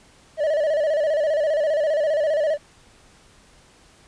triangle tone with vibrato, 608 Hz, D#5, 40 cents flat, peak -16 dBFS, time 0.37-2.58 s, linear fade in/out 50 ms, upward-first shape square, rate 15 Hz, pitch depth 77 cents each way, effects pink hiss -53 dBFS RMS until 4.07 s + resampled to 22050 Hz

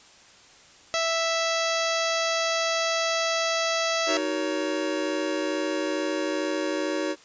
harmonic tone, 659.3 Hz, E5, in tune, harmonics 1 / 2 / 3 / 4 / 5 / 6 / 7 / 8 / 9 / 10, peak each -27 / -30 / -32 / -33 / -34 / -35 / -35 / -36 / -37 / -37 dBFS, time 0.94-4.17 s, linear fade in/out 0 ms
square chord, D# minor seventh, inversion none, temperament just, 311.1 / 373.4 / 466.7 / 560 Hz, D#4 / F#4 / A#4 / C#5, 0 / +16 / +2 / +18 cents, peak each -30 / -32 / -36 / -31 dBFS, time 4.06-7.16 s, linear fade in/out 50 ms
effects white hiss -52 dBFS RMS until 7.24 s + resampled to 16000 Hz

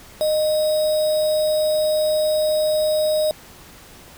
sine tone with sample-and-hold, 616 Hz, D#5, 17 cents flat, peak -16 dBFS, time 0.21-3.31 s, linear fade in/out 0 ms, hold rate 4410 Hz, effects pink hiss -44 dBFS RMS until 4.17 s

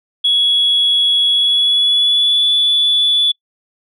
sine tone with pitch glide, 3357 to 3451 Hz, G#7 to A7, +18 to -34 cents, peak -9 dBFS, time 0.24-3.32 s, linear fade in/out 10 ms, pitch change +48 cents, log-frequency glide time 1.3-2.49 s, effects noise-tail reverb RT60 0.1 s tail -26 dB re dry + tanh soft clip ceiling -6 dBFS

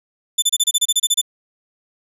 20% pulse tone bursts, 3520 Hz, A7, in tune, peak -7 dBFS, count 12, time 0.38-1.215 s, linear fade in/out 10 ms, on 43 ms, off 29 ms, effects none

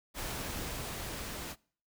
pink noise with level ramp, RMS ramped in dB -38 to -41 dBFS, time 0.14-1.56 s, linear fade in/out 50 ms, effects noise-tail reverb RT60 0.5 s tail -25 dB re dry

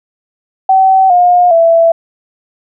sine tone with pitch steps, 764 / 712.8 / 665.1 Hz, G5 / F5 / E5, -45 / +35 / +15 cents, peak -4 dBFS, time 0.69-1.92 s, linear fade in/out 5 ms, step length 410 ms, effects none

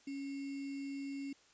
sine tone with sample-and-hold, 277.2 Hz, C#4, in tune, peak -39 dBFS, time 0.07-1.33 s, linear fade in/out 5 ms, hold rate 2450 Hz, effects white hiss -66 dBFS RMS until 1.53 s + resampled to 16000 Hz

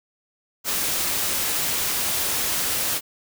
white noise, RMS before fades -24 dBFS, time 0.64-3.01 s, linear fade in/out 50 ms, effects none

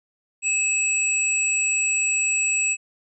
sine tone pair together, 2599 / 7772 Hz, E7 / B8, -25 / -29 cents, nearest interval octave + perfect fifth, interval 1896 cents, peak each -22 dBFS, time 0.42-2.77 s, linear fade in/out 50 ms, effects none

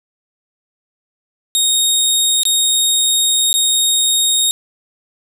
20% pulse tone with dropouts, 3729 Hz, A#7, in tune, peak -6 dBFS, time 1.55-4.51 s, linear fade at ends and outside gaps 0 ms, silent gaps 2.433-2.453 / 3.529-3.54 s, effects none

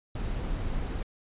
brown noise, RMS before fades -31 dBFS, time 0.15-1.03 s, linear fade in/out 5 ms, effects resampled to 8000 Hz

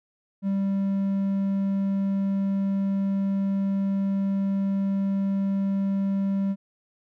triangle tone, 196 Hz, G3, in tune, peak -20 dBFS, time 0.42-6.56 s, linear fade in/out 50 ms, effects none

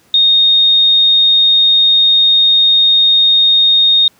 sine tone, 3700 Hz, A#7, 14 cents flat, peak -6 dBFS, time 0.14-4.08 s, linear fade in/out 2 ms, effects pink hiss -51 dBFS RMS until 4.19 s + high-pass 100 Hz 12 dB/octave

